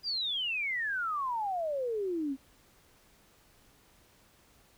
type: exponential sweep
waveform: sine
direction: down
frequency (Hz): 4937 to 258.4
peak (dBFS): -30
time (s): 0.03-2.37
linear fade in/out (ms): 50
effects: pink hiss -63 dBFS RMS until 4.77 s